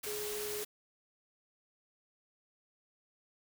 sine tone in noise, 418.9 Hz, G#4, 15 cents sharp, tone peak -39 dBFS, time 0.06-0.64 s, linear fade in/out 10 ms, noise white, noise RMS -41 dBFS, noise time 0.03-0.65 s, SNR -1 dB, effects none

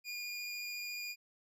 25% pulse tone with vibrato, 2428 Hz, D#7, 43 cents flat, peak -36 dBFS, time 0.04-1.16 s, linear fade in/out 50 ms, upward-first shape sine, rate 14 Hz, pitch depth 9 cents each way, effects none

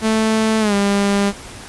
sawtooth tone with pitch glide, 220 to 200.6 Hz, A3 to G3, 0 to +40 cents, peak -10 dBFS, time 0.01-1.33 s, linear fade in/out 50 ms, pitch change -160 cents, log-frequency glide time 0.6-0.74 s, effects pink hiss -35 dBFS RMS until 1.68 s + resampled to 24000 Hz

